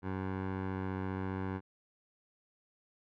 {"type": "tone with low-pass filter", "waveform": "15% pulse", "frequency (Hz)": 94.8, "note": "F#2", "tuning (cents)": 43, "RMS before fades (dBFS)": -37, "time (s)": [0.02, 1.61], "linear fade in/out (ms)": 50, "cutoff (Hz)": 1500, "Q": 1.2, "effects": []}